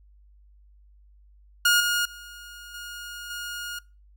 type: tone with level steps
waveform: sawtooth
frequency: 1430 Hz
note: F6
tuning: 41 cents sharp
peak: -13 / -18 / -37 / -32 / -28 dBFS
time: 1.65-3.79 s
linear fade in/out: 5 ms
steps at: 1.8 / 2.05 / 2.74 / 3.3 s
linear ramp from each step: 5 ms
effects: noise-tail reverb RT60 0.3 s tail -23 dB re dry + added 50 Hz sine -52 dBFS peak until 4.16 s